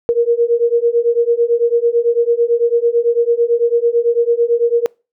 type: beating tone pair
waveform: sine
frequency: 466.2 / 475.2 Hz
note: A#4 / A#4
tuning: 0 / +33 cents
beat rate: 9 Hz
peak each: -14 dBFS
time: 0.09-4.86 s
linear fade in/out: 0 ms
effects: noise-tail reverb RT60 0.3 s tail -26 dB re dry

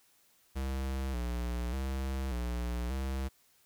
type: tone with vibrato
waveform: square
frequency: 63.1 Hz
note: B1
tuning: 38 cents sharp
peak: -33 dBFS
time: 0.55-3.29 s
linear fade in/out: 20 ms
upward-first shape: square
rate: 0.85 Hz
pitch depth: 89 cents each way
effects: white hiss -67 dBFS RMS until 3.65 s

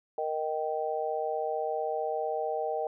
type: chord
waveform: sine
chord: Eb major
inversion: second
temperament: just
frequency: 466.7 / 622.3 / 777.8 Hz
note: Bb4 / Eb5 / G5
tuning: +2 / 0 / -14 cents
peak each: -33 dBFS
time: 0.18-2.87 s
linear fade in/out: 2 ms
effects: none

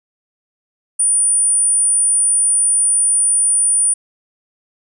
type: tone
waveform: sine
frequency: 9397 Hz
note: D9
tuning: in tune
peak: -11 dBFS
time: 0.99-3.94 s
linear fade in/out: 10 ms
effects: none

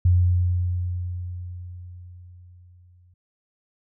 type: tone with exponential decay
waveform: sine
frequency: 89.1 Hz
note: F2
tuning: 35 cents sharp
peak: -13 dBFS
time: 0.05-3.14 s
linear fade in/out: 5 ms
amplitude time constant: 670 ms
effects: none

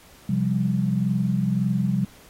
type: chord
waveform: sine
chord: C suspended fourth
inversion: none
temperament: just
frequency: 130.81 / 174.42 / 196.22 Hz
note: C3 / F3 / G3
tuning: 0 / -2 / +2 cents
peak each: -25 / -25 / -23 dBFS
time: 0.29-2.05 s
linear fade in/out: 5 ms
effects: pink hiss -51 dBFS RMS until 2.29 s + AAC 48 kbps

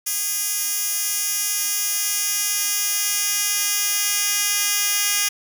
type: tone with high-pass filter sweep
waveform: 10% pulse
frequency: 409 Hz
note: G#4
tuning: 26 cents flat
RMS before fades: -22 dBFS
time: 0.06-5.29 s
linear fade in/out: 10 ms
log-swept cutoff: 7300 to 3900 Hz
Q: 0.72
effects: none

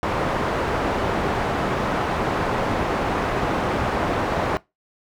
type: low-pass noise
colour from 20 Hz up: white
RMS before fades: -23 dBFS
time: 0.03-4.57 s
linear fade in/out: 0 ms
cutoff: 980 Hz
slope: 12 dB/octave
effects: noise-tail reverb RT60 0.2 s tail -20 dB re dry

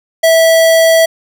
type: tone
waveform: square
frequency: 654 Hz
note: E5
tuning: 14 cents flat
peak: -6 dBFS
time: 0.23-1.06 s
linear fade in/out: 10 ms
effects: 7-bit

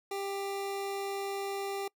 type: tone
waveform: 25% pulse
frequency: 395.6 Hz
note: G4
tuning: 16 cents sharp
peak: -30 dBFS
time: 0.11-1.88 s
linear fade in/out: 5 ms
effects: noise-tail reverb RT60 0.1 s tail -25 dB re dry

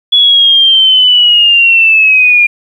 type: linear sweep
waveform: sine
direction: down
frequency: 3400 to 2400 Hz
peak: -3 dBFS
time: 0.12-2.47 s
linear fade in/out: 10 ms
effects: 7-bit

